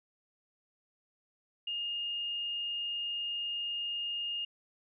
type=tone; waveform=sine; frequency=2836 Hz; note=F7; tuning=26 cents sharp; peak=-33 dBFS; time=1.67-4.45 s; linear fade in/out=5 ms; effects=none